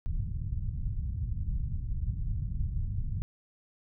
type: low-pass noise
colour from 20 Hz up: pink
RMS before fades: -32 dBFS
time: 0.06-3.22 s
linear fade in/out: 0 ms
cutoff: 130 Hz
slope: 24 dB/octave
effects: none